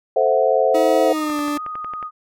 sine chord, F# half-diminished seventh, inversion first, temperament equal, 440 / 523.3 / 659.3 / 740 Hz, A4 / C5 / E5 / F#5, 0 / 0 / 0 / 0 cents, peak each -20 / -17 / -19 / -21 dBFS, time 0.16-1.13 s, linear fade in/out 5 ms
40% pulse tone with pitch glide, 320 to 293.4 Hz, D#4 to D4, +49 to -2 cents, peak -20 dBFS, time 0.74-1.58 s, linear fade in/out 10 ms, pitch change -151 cents, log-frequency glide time 1.04-1.4 s
sine tone with vibrato, 1242 Hz, D#6, 3 cents flat, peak -26 dBFS, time 1.1-2.11 s, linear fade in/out 50 ms, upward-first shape sine, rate 12 Hz, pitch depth 13 cents each way
click train, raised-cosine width 0.5 ms, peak -20 dBFS, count 9, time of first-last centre 1.3-2.027 s, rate 11 Hz
effects none

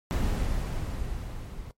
brown noise with level ramp, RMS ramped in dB -24 to -40 dBFS, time 0.11-1.71 s, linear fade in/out 0 ms, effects noise-tail reverb RT60 0.1 s tail -18 dB re dry + MP3 64 kbps

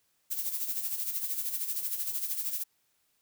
violet noise with tremolo, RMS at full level -31 dBFS, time 0.3-2.64 s, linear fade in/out 20 ms, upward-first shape sine, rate 13 Hz, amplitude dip 60%, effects white hiss -73 dBFS RMS until 3.21 s

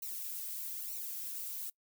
violet noise with flanger, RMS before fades -41 dBFS, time 0.02-1.7 s, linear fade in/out 5 ms, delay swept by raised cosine 0.59 to 2.99 ms, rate 1.1 Hz, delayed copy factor -0.95, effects noise-tail reverb RT60 0.1 s tail -23 dB re dry

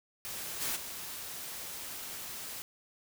white noise with level steps, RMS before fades -40 / -34 / -42 dBFS, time 0.25-2.62 s, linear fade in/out 0 ms, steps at 0.6 / 0.75 s, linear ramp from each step 20 ms, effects none

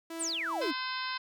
sawtooth tone with tremolo, 329.6 Hz, E4, in tune, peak -33 dBFS, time 0.1-0.71 s, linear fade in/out 5 ms, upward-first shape sine, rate 2.5 Hz, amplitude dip 60%
sine exponential sweep, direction down, 10000 to 250.6 Hz, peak -31 dBFS, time 0.19-0.73 s, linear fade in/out 20 ms
harmonic tone, 514 Hz, C5, 31 cents flat, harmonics 2 / 3 / 4 / 5 / 6 / 7 / 8 / 9 / 10, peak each -37 / -39 / -43 / -43 / -45 / -45 / -43 / -48 / -43 dBFS, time 0.61-1.18 s, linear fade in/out 10 ms
effects none

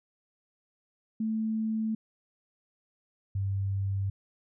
sine tone pair in turn, 220 / 98 Hz, A3 / G2, 0 / 0 cents, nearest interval octave + major second, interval 1400 cents, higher first, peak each -27 dBFS, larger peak neither, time 1.2-1.95 / 3.35-4.1 s, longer neither, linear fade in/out 5 ms, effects none

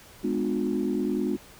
sine chord, G# diminished seventh, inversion none, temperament just, 207.7 / 249.2 / 299 / 358.8 Hz, G#3 / B3 / D4 / F4, 0 / +16 / +31 / +47 cents, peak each -29 dBFS, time 0.23-1.37 s, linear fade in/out 20 ms, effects tanh soft clip ceiling -16 dBFS + pink hiss -50 dBFS RMS until 1.59 s

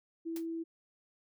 sine tone, 329.6 Hz, E4, in tune, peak -35 dBFS, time 0.25-0.64 s, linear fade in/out 20 ms
white noise with exponential decay, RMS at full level -43 dBFS, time 0.36-0.46 s, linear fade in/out 2 ms, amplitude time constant 21 ms
effects none

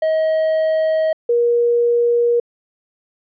triangle / sine tone pair in turn, 634 / 475 Hz, D#5 / A#4, +32 / +33 cents, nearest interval perfect fourth, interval 499 cents, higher first, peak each -12 dBFS, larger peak neither, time 0.02-1.13 / 1.29-2.4 s, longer neither, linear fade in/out 5 ms, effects resampled to 11025 Hz

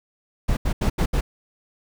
brown noise bursts at uneven times, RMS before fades -20 dBFS, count 5, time 0.48-0.57 / 0.65-0.73 / 0.81-0.9 / 0.98-1.06 / 1.13-1.21 s, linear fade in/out 10 ms, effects none

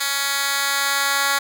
10% pulse tone with high-pass filter sweep, 279 Hz, C#4, 11 cents sharp, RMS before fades -21 dBFS, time 0-1.39 s, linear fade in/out 10 ms, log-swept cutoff 2300 to 1300 Hz, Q 0.74, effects none

